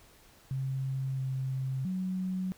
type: tone with pitch steps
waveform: sine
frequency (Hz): 133.4 / 132.1 / 185.8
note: C3 / C3 / F#3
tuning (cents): +34 / +17 / +7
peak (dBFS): -30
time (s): 0.51-2.52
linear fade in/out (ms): 0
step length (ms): 670
effects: pink hiss -59 dBFS RMS until 2.57 s